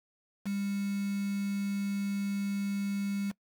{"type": "tone with quantisation", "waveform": "sine", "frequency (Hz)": 200, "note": "G3", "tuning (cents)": 35, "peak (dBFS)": -30, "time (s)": [0.45, 3.32], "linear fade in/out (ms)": 20, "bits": 7, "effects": ["noise-tail reverb RT60 0.1 s tail -22 dB re dry"]}